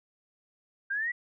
sine exponential sweep, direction up, 1568 to 1975.5 Hz, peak -28 dBFS, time 0.9-1.12 s, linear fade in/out 10 ms, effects none

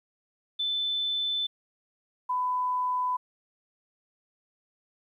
sine tone pair in turn, 3520 / 1000.1 Hz, A7 / B5, 0 / +21 cents, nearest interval octave + minor seventh, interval 2179 cents, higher first, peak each -26 / -25 dBFS, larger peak second, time 0.59-1.47 / 2.29-3.17 s, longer neither, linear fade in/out 10 ms, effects 11-bit

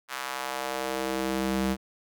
square tone with high-pass filter sweep, 65.6 Hz, C2, 5 cents sharp, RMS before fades -30 dBFS, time 0.08-1.77 s, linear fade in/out 50 ms, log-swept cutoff 1300 to 160 Hz, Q 1.3, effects none

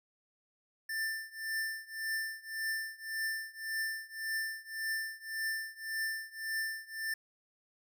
square tone with tremolo, 1780 Hz, A6, 20 cents sharp, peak -32 dBFS, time 0.89-7.14 s, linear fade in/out 5 ms, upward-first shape triangle, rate 1.8 Hz, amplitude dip 95%, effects none

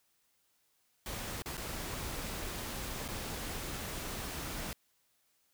pink noise with dropouts, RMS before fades -40 dBFS, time 1.06-4.73 s, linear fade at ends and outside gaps 1 ms, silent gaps 1.421-1.459 / 1.57-1.577 / 3.08-3.086 s, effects white hiss -74 dBFS RMS until 5.53 s

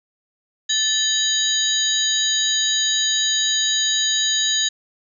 sine tone cluster, 1755 / 3084 / 3824 / 4779 / 6690 Hz, A6 / G7 / A#7 / D8 / G#8, -5 / -29 / +43 / +29 / +12 cents, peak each -27 / -28 / -20 / -28 / -22 dBFS, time 0.69-4.69 s, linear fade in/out 10 ms, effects none

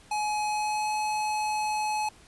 square tone with pitch glide, 844 to 851.8 Hz, G#5 to G#5, +28 to +44 cents, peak -27 dBFS, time 0.11-2.09 s, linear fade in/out 5 ms, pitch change +16 cents, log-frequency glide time 0.46-0.93 s, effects pink hiss -55 dBFS RMS until 2.27 s + resampled to 24000 Hz

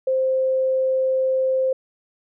sine tone, 523.3 Hz, C5, in tune, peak -17 dBFS, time 0.07-1.73 s, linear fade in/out 5 ms, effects none

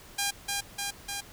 5% pulse tone with echo, 805 Hz, G5, 46 cents sharp, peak -15 dBFS, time 0.18-0.31 s, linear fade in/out 10 ms, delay 300 ms, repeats 3, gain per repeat -2 dB, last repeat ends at 1.21 s, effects pink hiss -50 dBFS RMS until 1.32 s

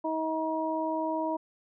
harmonic tone, 317.9 Hz, D#4, 37 cents sharp, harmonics 1 / 2 / 3, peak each -32 / -32 / -32 dBFS, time 0.04-1.37 s, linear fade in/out 10 ms, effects none

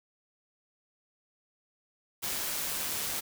white noise with amplitude modulation, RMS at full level -32 dBFS, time 2.22-3.21 s, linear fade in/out 20 ms, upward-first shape sine, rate 151 Hz, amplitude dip 35%, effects none

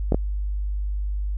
clicks, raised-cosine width 2 ms, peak -7 dBFS, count 2, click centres 0.122 / 0.145 s, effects added 50 Hz sine -23 dBFS peak until 1.37 s

